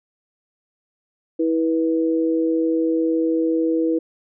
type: tone pair together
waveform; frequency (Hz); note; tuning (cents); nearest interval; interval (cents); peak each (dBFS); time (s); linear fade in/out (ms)
sine; 325.1 / 487.1; E4 / B4; -24 / -24; perfect fifth; 700; -18 / -22; 1.39-3.99; 10
effects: none